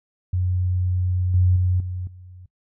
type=tone with level steps; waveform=sine; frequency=90.9 Hz; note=F#2; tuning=30 cents flat; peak=-19 / -14 / -17 / -26 / -40 dBFS; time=0.33-2.46 s; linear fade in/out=5 ms; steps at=1.34 / 1.56 / 1.8 / 2.07 s; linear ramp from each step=2 ms; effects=noise-tail reverb RT60 0.1 s tail -20 dB re dry